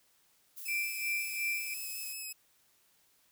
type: noise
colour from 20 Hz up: violet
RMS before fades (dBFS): -45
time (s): 0.56-2.14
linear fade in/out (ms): 20
type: tone with vibrato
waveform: 5% pulse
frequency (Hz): 2570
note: E7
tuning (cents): -45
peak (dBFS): -31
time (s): 0.65-2.33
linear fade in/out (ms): 10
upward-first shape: square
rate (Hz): 5.4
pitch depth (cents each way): 12
type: tone with tremolo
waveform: sine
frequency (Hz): 2356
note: D7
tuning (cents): +5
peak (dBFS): -30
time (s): 0.68-1.74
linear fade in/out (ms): 5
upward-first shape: sine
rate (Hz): 2.8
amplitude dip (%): 70
effects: white hiss -69 dBFS RMS until 3.31 s